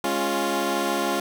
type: chord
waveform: 15% pulse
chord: Db major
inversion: second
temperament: equal with one note detuned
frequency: 207.7 / 275 / 349.2 Hz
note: Ab3 / Db4 / F4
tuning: 0 / -14 / 0 cents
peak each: -23 / -21 / -19 dBFS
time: 0.04-1.2 s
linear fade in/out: 2 ms
effects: none